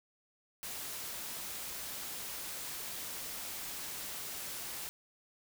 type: noise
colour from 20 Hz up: white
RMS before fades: -42 dBFS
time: 0.63-4.89 s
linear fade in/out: 0 ms
effects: none